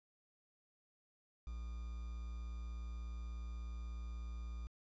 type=tone with quantisation; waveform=triangle; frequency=58.27 Hz; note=A#1; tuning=in tune; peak=-40 dBFS; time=1.47-4.67 s; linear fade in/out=0 ms; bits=10; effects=resampled to 16000 Hz